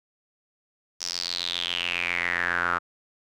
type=tone with band-pass filter sweep; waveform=sawtooth; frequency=87.31 Hz; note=F2; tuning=in tune; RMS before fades=-28 dBFS; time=1-2.79 s; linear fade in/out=20 ms; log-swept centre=5600 to 1300 Hz; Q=6.4; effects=none